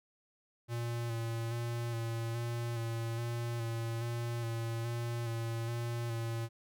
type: tone with vibrato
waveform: square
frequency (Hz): 116.54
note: A#2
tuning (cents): 0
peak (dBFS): -35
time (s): 0.68-6.49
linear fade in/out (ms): 50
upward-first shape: square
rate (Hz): 1.2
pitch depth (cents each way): 23
effects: none